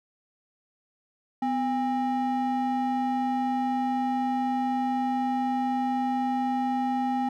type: ring-modulated tone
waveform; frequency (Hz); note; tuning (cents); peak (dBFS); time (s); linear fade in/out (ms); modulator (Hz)
triangle; 530; C5; +22; -19; 1.42-7.29; 5; 278
effects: none